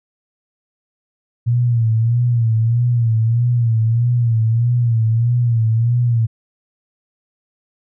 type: tone with vibrato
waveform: sine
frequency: 116.54 Hz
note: A#2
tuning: in tune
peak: -12 dBFS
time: 1.46-6.27 s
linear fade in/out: 20 ms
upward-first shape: sine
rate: 1.6 Hz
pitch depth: 79 cents each way
effects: none